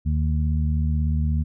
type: harmonic tone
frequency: 76.5 Hz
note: D#2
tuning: 29 cents flat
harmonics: 1 / 2 / 3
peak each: -20 / -26 / -30 dBFS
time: 0.05-1.44 s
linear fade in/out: 20 ms
effects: none